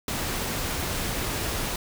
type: noise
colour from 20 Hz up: pink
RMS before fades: -29 dBFS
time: 0.08-1.76 s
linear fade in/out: 2 ms
effects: none